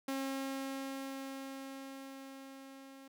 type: tone with level ramp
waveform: sawtooth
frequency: 270.1 Hz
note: C#4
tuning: 45 cents flat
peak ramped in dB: -31 to -48 dBFS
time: 0.08-3.08 s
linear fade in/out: 5 ms
effects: none

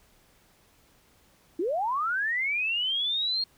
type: linear sweep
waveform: sine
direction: up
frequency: 306.8 to 4283 Hz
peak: -25 dBFS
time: 1.59-3.44 s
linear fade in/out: 5 ms
effects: pink hiss -62 dBFS RMS until 3.57 s

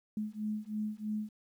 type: beating tone pair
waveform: sine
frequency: 211.6 / 214.7 Hz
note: G#3 / A3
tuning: +33 / -42 cents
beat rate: 3.1 Hz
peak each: -37 / -37 dBFS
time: 0.17-1.29 s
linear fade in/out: 2 ms
effects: 11-bit

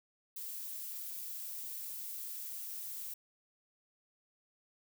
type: noise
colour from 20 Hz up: violet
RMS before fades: -43 dBFS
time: 0.36-3.14 s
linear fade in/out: 5 ms
effects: none

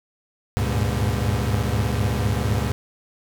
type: tone cluster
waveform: 35% pulse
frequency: 72.2 / 99.9 / 104 / 119.4 Hz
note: D2 / G2 / G#2 / A#2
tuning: -29 / +33 / +3 / +42 cents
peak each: -24 dBFS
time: 0.57-2.72 s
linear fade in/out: 0 ms
effects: none

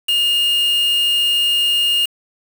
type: tone with quantisation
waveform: triangle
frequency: 2841 Hz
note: F7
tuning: 29 cents sharp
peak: -12 dBFS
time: 0.08-2.06 s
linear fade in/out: 10 ms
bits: 4
effects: none

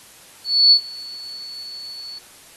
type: tone with ADSR envelope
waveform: sine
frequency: 4435 Hz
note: C#8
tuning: in tune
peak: -7 dBFS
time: 0.44-2.19 s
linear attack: 280 ms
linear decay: 85 ms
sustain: -24 dB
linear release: 10 ms
effects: white hiss -46 dBFS RMS until 2.56 s + AAC 32 kbps

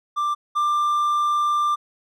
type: tone pair in turn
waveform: triangle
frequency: 1181 / 1187 Hz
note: D6 / D6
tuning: +9 / +18 cents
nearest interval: unison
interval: 9 cents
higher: second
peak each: -18 / -16 dBFS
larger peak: second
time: 0.16-0.35 / 0.55-1.76 s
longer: second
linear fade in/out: 20 ms
effects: none

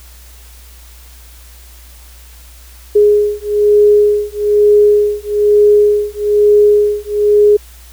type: beating tone pair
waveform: sine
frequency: 415.3 / 416.4 Hz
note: G#4 / G#4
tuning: 0 / +5 cents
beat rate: 1.1 Hz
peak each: -10 dBFS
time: 2.95-7.57 s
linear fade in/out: 10 ms
effects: added 60 Hz sine -36 dBFS peak until 7.92 s + white hiss -42 dBFS RMS until 7.92 s

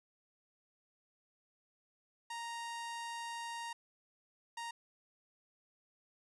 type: tone bursts at uneven times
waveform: sawtooth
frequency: 932.3 Hz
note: A#5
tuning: in tune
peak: -37 dBFS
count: 2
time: 2.3-3.73 / 4.57-4.71 s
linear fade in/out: 5 ms
effects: resampled to 24000 Hz + 13-bit

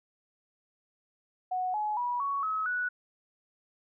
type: tone with pitch steps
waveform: sine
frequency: 737 / 846.6 / 972.5 / 1117.1 / 1283.2 / 1474 Hz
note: F#5 / G#5 / B5 / C#6 / E6 / F#6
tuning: -7 / +33 / -27 / +13 / -47 / -7 cents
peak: -28 dBFS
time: 1.51-2.89 s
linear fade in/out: 10 ms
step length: 230 ms
effects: none

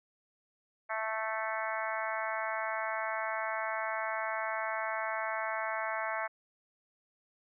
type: harmonic tone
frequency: 220 Hz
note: A3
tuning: in tune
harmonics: 3 / 4 / 5 / 6 / 7 / 8 / 9 / 10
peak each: -38 / -39 / -40 / -41 / -41 / -42 / -43 / -43 dBFS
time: 0.89-6.28 s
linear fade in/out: 20 ms
effects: none

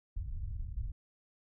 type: low-pass noise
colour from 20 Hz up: pink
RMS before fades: -38 dBFS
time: 0.16-0.92 s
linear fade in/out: 5 ms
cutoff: 100 Hz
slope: 24 dB/octave
effects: none

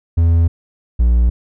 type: tone pair in turn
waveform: triangle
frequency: 83.6 / 59.11 Hz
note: E2 / A#1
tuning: +25 / +25 cents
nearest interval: tritone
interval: 600 cents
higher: first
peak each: -7 dBFS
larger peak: neither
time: 0.17-0.48 / 0.99-1.3 s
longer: neither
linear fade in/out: 10 ms
effects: none

